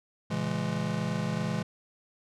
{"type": "chord", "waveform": "square", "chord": "A# half-diminished seventh", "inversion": "none", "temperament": "just", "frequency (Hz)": [116.54, 139.85, 167.82, 209.8], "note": ["A#2", "C#3", "E3", "G#3"], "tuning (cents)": [0, 16, 31, 18], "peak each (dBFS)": [-37, -37, -33, -34], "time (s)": [0.3, 1.63], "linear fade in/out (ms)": 10, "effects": ["low-pass 7000 Hz 12 dB/octave"]}